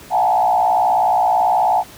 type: tone with frequency modulation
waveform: sine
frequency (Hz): 793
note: G5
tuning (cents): +20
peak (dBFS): -12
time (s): 0.1-1.84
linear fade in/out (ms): 50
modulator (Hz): 58.6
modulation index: 1.8
effects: pink hiss -40 dBFS RMS until 1.97 s + high-pass 60 Hz 12 dB/octave